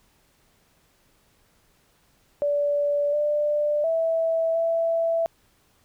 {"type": "tone with pitch steps", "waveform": "sine", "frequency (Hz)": [579, 593, 655, 663], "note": ["D5", "D5", "E5", "E5"], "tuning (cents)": [-25, 17, -11, 10], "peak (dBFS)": -20, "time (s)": [2.42, 5.26], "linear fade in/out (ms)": 0, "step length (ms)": 710, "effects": ["pink hiss -63 dBFS RMS until 5.84 s"]}